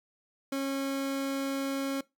30% pulse tone, 273.2 Hz, C#4, 25 cents flat, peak -27 dBFS, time 0.52-2.01 s, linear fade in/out 5 ms, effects noise-tail reverb RT60 0.2 s tail -21 dB re dry

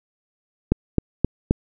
click train, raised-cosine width 3 ms, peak -3 dBFS, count 4, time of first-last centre 0.72-1.509 s, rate 3.8 Hz, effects none

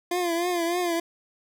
25% pulse tone with vibrato, 346.6 Hz, F4, 13 cents flat, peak -20 dBFS, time 0.11-1 s, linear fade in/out 5 ms, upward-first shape triangle, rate 3.3 Hz, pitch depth 80 cents each way, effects none

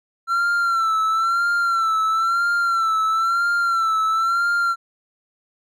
triangle tone with vibrato, 1352 Hz, E6, 43 cents sharp, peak -15 dBFS, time 0.27-4.76 s, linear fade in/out 50 ms, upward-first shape sine, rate 1 Hz, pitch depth 60 cents each way, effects none

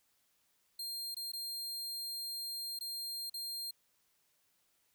sawtooth tone with dropouts, 4200 Hz, C8, 6 cents sharp, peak -36 dBFS, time 0.79-3.71 s, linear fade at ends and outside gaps 5 ms, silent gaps 1.146-1.166 / 1.319-1.333 / 2.79-2.808 / 3.298-3.34 s, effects white hiss -75 dBFS RMS until 4.94 s

